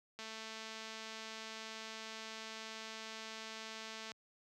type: click train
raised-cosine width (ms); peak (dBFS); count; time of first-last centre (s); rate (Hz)
0.2; -30; 869; 0.19-4.118; 221
effects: high-pass 80 Hz 12 dB/octave